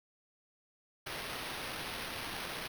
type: noise with sample-and-hold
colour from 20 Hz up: violet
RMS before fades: -41 dBFS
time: 1.06-2.68 s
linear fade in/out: 10 ms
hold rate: 7350 Hz
effects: none